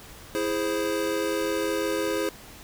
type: chord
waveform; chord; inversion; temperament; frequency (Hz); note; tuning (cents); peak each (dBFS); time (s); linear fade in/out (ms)
square; E augmented; none; equal; 329.6 / 415.3 / 523.3; E4 / G#4 / B#4; 0 / 0 / 0; -30; 0.35-2.29; 0
effects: pink hiss -46 dBFS RMS until 2.63 s